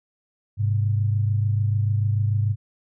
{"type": "tone pair together", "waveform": "sine", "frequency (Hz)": [103.18, 130], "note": ["G#2", "C3"], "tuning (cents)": [-11, -11], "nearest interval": "major third", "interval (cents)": 400, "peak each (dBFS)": [-19, -27], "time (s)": [0.57, 2.56], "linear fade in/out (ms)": 50, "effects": []}